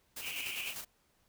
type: noise with tremolo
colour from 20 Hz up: white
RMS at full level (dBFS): -42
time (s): 0.16-0.85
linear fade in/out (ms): 10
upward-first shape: square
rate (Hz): 10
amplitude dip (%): 45
type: band-pass noise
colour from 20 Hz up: white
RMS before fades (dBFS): -41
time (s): 0.2-0.75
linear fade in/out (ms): 50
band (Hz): 2300 to 3000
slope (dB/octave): 96
effects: pink hiss -72 dBFS RMS until 1.28 s

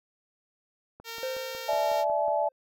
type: click train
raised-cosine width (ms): 1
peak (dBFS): -32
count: 8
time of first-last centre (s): 1-2.282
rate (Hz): 5.46
type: tone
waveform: 5% pulse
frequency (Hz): 459.1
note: A#4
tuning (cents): -26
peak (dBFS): -25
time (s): 1.04-2.05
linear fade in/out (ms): 50
type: tone with exponential decay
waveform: triangle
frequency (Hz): 520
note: C5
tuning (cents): -11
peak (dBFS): -27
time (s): 1.23-2.52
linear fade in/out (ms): 1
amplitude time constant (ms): 280
type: chord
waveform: sine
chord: D suspended second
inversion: none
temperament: equal with one note detuned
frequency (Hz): 587.3 / 659.3 / 857.4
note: D5 / E5 / A5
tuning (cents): 0 / 0 / -45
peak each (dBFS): -28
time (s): 1.68-2.49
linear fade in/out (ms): 10
effects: none

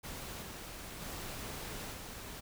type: noise with level steps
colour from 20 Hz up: pink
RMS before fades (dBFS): -44 / -46 / -43 / -46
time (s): 0.03-2.41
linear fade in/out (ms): 20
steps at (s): 0.41 / 1 / 1.92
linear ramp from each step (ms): 20
effects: none

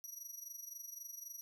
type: tone with amplitude modulation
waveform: 25% pulse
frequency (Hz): 5800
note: F#8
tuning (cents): -35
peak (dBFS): -39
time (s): 0.04-1.41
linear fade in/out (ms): 0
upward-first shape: sine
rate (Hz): 23.8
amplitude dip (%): 75
effects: none

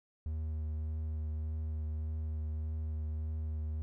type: tone with vibrato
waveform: triangle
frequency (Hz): 77.7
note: D#2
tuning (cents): -2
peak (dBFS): -32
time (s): 0.26-3.82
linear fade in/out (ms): 0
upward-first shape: triangle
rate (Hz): 1.7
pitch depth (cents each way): 18
effects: none

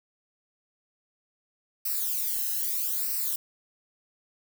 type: noise with flanger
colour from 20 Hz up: violet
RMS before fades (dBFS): -29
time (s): 1.85-3.36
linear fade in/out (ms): 5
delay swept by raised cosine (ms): 0.29 to 0.88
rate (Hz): 0.79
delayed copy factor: -0.9
effects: none

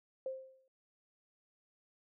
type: tone with exponential decay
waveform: sine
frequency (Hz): 526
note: C5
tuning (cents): +9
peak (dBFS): -34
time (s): 0.26-0.68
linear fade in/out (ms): 2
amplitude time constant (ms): 91
effects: none

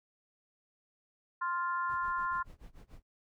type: harmonic tone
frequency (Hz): 349.2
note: F4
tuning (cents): 0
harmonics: 3 / 4 / 5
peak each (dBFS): -33 / -36 / -45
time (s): 1.41-2.43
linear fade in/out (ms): 10
type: noise with tremolo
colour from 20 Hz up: brown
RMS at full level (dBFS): -49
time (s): 1.89-3.02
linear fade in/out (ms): 2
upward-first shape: sine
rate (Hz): 6.9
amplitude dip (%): 95
effects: noise-tail reverb RT60 0.1 s tail -22 dB re dry

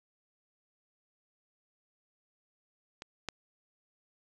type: clicks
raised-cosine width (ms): 0.2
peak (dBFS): -25 / -17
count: 2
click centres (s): 3.021 / 3.287
effects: resampled to 22050 Hz

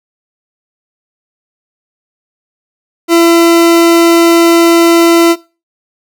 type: tone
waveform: 40% pulse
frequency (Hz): 336.8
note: E4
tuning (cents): +37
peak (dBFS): -3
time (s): 3.08-5.36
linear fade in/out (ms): 50
effects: noise-tail reverb RT60 0.3 s tail -20 dB re dry

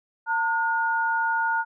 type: tone pair together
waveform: sine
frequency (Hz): 906.5 / 1439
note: A#5 / F#6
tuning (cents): -49 / -49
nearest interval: minor sixth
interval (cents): 800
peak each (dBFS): -24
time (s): 0.26-1.65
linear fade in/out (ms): 50
effects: none

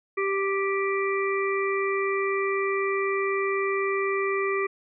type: harmonic tone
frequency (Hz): 392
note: G4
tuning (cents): 0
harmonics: 1 / 3 / 5 / 6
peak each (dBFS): -25 / -30 / -32 / -33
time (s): 0.17-4.67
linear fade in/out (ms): 10
effects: none

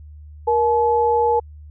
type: tone pair together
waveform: sine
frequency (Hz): 471.8 / 857.8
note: A#4 / A5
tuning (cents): +21 / -44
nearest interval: minor seventh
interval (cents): 1035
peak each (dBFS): -17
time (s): 0.47-1.4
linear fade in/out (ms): 10
effects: added 75 Hz sine -37 dBFS peak until 1.7 s

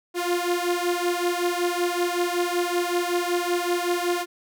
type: beating tone pair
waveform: sawtooth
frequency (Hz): 349.2 / 354.5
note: F4 / F4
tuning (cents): 0 / +26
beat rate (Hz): 5.3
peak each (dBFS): -21 / -22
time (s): 0.14-4.26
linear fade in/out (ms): 50
effects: none

